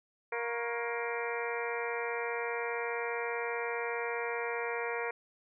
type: harmonic tone with a mistuned harmonic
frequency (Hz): 235.1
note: A#3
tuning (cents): +15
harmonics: 2 / 3 / 4 / 5 / 6 / 7 / 8 / 9 / 10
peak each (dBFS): -36 / -43 / -41 / -45 / -43 / -45 / -42 / -44 / -42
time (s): 0.32-5.11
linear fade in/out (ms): 5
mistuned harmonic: 5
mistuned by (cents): -110
effects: none